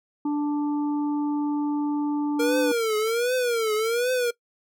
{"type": "harmonic tone", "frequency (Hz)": 293.7, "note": "D4", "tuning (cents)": 0, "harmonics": [1, 3, 4], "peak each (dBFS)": [-22, -34, -43], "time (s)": [0.25, 2.72], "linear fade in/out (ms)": 5}
{"type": "tone with vibrato", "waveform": "square", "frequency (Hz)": 466.2, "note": "A#4", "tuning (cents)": 0, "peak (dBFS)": -22, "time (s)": [2.39, 4.31], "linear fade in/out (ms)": 10, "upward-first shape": "triangle", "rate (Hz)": 1.3, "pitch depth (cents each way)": 170}
{"effects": ["noise-tail reverb RT60 0.1 s tail -21 dB re dry"]}